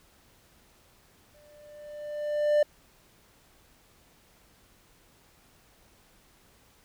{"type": "tone with exponential growth", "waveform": "triangle", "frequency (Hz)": 594, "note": "D5", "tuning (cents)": 20, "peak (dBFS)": -16, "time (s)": [1.34, 2.63], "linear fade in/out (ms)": 5, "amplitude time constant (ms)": 280, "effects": ["pink hiss -61 dBFS RMS until 6.84 s"]}